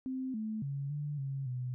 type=tone with pitch steps; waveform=sine; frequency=260.4 / 217.5 / 139.5 / 146.8 / 136.5 / 125.7 Hz; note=C4 / A3 / C#3 / D3 / C#3 / B2; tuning=-8 / -20 / +11 / 0 / -26 / +31 cents; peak=-34 dBFS; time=0.06-1.74 s; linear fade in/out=0 ms; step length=280 ms; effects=none